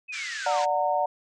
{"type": "linear sweep", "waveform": "sine", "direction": "down", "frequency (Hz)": [2592, 844], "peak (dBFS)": -33, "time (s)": [0.08, 0.66], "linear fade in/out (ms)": 20}
{"type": "band-pass noise", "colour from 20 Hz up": "pink", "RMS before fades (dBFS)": -37, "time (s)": [0.12, 0.66], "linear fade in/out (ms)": 20, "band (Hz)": [1400, 7400], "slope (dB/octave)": 48}
{"type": "chord", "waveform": "sine", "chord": "D augmented", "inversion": "none", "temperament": "just", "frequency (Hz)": [587.3, 734.2, 917.7], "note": ["D5", "F#5", "A#5"], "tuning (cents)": [0, -14, -27], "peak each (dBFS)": [-27, -25, -27], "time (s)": [0.46, 1.06], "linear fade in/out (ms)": 5}
{"effects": []}